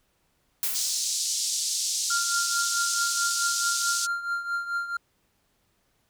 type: noise with exponential decay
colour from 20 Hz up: blue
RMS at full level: -25 dBFS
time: 0.63-1.37 s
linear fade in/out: 0 ms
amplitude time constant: 160 ms
type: band-pass noise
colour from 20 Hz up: white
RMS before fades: -28 dBFS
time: 0.74-4.07 s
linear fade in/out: 20 ms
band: 4400 to 7700 Hz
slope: 24 dB/octave
type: tone with tremolo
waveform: triangle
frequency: 1392 Hz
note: F6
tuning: 6 cents flat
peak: -22 dBFS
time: 2.1-4.97 s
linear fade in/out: 5 ms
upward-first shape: triangle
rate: 4.6 Hz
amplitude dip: 75%
effects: pink hiss -70 dBFS RMS until 6.09 s